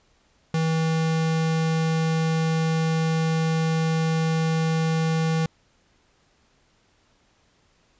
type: tone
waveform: square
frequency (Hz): 161.2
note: E3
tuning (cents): -38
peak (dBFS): -21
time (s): 0.54-5.46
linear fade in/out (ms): 2
effects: pink hiss -63 dBFS RMS until 7.99 s + resampled to 16000 Hz